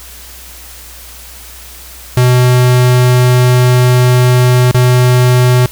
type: tone with dropouts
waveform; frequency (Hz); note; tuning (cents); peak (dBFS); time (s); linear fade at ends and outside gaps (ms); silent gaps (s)
square; 125; B2; +21; -6; 2.17-5.66; 2; 4.713-4.745
effects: added 60 Hz sine -35 dBFS peak until 5.71 s + white hiss -33 dBFS RMS until 5.71 s